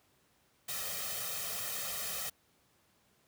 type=noise with comb filter; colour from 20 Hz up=white; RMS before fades=-38 dBFS; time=0.68-2.3 s; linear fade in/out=10 ms; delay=1.6 ms; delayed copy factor=+0.95; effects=pink hiss -70 dBFS RMS until 3.27 s + high-pass 80 Hz 12 dB/octave